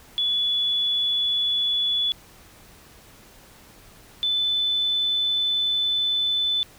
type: tone pair in turn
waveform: sine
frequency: 3423 / 3509 Hz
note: A7 / A7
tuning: -48 / -5 cents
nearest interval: unison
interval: 43 cents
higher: second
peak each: -20 dBFS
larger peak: neither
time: 0.18-2.12 / 4.23-6.63 s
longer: second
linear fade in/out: 0 ms
effects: pink hiss -50 dBFS RMS until 6.78 s